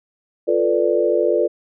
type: chord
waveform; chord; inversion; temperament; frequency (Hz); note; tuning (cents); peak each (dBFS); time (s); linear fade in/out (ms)
sine; B half-diminished seventh; second; equal; 349.2 / 440 / 493.9 / 587.3; F4 / A4 / B4 / D5; 0 / 0 / 0 / 0; -20; 0.47-1.48; 20
effects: none